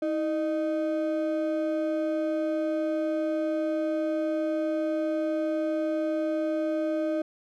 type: ring-modulated tone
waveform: triangle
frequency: 466.2 Hz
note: A#4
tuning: in tune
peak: -20 dBFS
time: 0.02-7.22 s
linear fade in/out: 5 ms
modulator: 146 Hz
effects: none